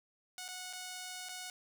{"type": "tone with dropouts", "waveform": "5% pulse", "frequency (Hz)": 734, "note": "F#5", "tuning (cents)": -14, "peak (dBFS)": -31, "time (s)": [0.38, 1.5], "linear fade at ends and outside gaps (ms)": 1, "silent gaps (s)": [[0.481, 0.486], [0.729, 0.733], [1.287, 1.292]], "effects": []}